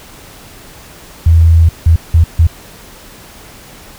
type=tone bursts at uneven times; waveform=sine; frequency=82.3 Hz; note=E2; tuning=2 cents flat; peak=-3 dBFS; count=4; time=1.26-1.69 / 1.86-1.96 / 2.14-2.24 / 2.39-2.47 s; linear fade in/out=5 ms; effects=pink hiss -36 dBFS RMS until 3.98 s